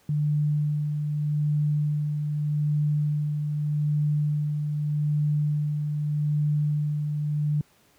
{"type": "tone with tremolo", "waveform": "sine", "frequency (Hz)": 148.9, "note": "D3", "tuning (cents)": 24, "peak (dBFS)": -20, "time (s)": [0.09, 7.61], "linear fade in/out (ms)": 2, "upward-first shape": "sine", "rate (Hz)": 0.82, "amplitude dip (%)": 40, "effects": ["pink hiss -61 dBFS RMS until 7.98 s", "high-pass 80 Hz 12 dB/octave"]}